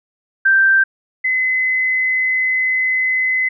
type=tone pair in turn; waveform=sine; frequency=1568 / 2034 Hz; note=G6 / C7; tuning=0 / -50 cents; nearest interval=perfect fourth; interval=450 cents; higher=second; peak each=-9 / -14 dBFS; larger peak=first; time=0.45-0.84 / 1.24-3.49 s; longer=second; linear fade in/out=10 ms; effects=none